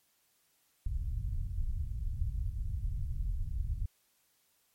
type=low-pass noise; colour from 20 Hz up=pink; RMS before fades=-34 dBFS; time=0.86-3.86 s; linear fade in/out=5 ms; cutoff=100 Hz; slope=24 dB/octave; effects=white hiss -72 dBFS RMS until 4.74 s + MP3 64 kbps